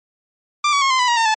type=tone with pitch steps; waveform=sawtooth; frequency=1184 / 1133.1 / 1084.5 / 1037.9 / 993.3 / 950.7 / 909.8 / 870.8 Hz; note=D6 / C#6 / C#6 / C6 / B5 / A#5 / A#5 / A5; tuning=+14 / +38 / -38 / -14 / +10 / +34 / -42 / -18 cents; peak=-10 dBFS; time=0.64-1.344 s; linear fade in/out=5 ms; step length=88 ms; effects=low-pass 8000 Hz 12 dB/octave + MP3 32 kbps